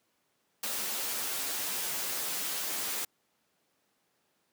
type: noise with comb filter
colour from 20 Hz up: white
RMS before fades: -34 dBFS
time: 0.63-3.05 s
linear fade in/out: 5 ms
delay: 12 ms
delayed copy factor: -0.75
effects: pink hiss -74 dBFS RMS until 4.52 s + high-pass 200 Hz 12 dB/octave